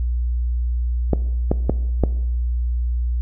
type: clicks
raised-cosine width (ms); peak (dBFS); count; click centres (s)
2; -3; 4; 1.133 / 1.515 / 1.696 / 2.037
effects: noise-tail reverb RT60 0.9 s tail -17 dB re dry + added 60 Hz sine -18 dBFS peak until 3.21 s